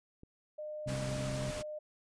click, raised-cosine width 3 ms, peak -39 dBFS, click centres 0.234 s
sine tone, 607 Hz, D#5, 43 cents flat, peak -39 dBFS, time 0.58-1.79 s, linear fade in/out 10 ms
harmonic tone, 65.8 Hz, C2, 10 cents sharp, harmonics 2 / 3 / 4, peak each -37 / -44 / -45 dBFS, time 0.86-1.51 s, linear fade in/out 5 ms
pink noise, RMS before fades -42 dBFS, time 0.87-1.63 s, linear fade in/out 20 ms
effects resampled to 22050 Hz

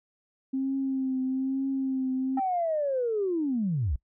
sine tone with vibrato, 264.9 Hz, C4, 22 cents sharp, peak -25 dBFS, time 0.53-2.4 s, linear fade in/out 10 ms, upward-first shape triangle, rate 1.1 Hz, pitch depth 40 cents each way
sine linear sweep, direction down, 795 to 54.8 Hz, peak -24 dBFS, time 2.37-3.96 s, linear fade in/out 5 ms
effects noise-tail reverb RT60 0.1 s tail -23 dB re dry + tanh soft clip ceiling -18 dBFS

